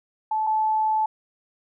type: tone pair in turn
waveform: sine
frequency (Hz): 869 / 869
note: A5 / A5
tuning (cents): -22 / -22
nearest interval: unison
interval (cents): 0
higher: neither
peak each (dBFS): -21 / -19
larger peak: second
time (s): 0.31-0.47 / 0.47-1.06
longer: second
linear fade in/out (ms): 5
effects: none